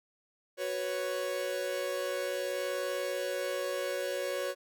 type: chord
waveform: 45% pulse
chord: F# suspended fourth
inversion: none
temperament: equal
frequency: 370 / 493.9 / 554.4 Hz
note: F#4 / B4 / C#5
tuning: 0 / 0 / 0 cents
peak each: -39 / -38 / -34 dBFS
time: 0.57-4.55 s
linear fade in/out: 50 ms
effects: none